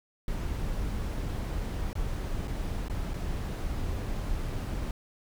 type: noise with dropouts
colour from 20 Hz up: brown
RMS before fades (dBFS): -32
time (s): 0.28-4.91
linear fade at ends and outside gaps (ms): 1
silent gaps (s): 1.931-1.953 / 2.474-2.479 / 2.883-2.898 / 3.136-3.14
effects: none